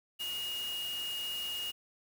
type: tone in noise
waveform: sine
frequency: 2863 Hz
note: F7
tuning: 42 cents sharp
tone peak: -35 dBFS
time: 0.19-1.72 s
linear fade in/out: 20 ms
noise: white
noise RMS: -45 dBFS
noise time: 0.19-1.72 s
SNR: +7 dB
effects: none